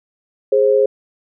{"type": "tone pair together", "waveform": "sine", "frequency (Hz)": [415.3, 531.8], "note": ["G#4", "C5"], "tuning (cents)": [0, 28], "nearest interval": "major third", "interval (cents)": 428, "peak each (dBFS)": -13, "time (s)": [0.52, 0.86], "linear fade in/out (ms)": 5, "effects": []}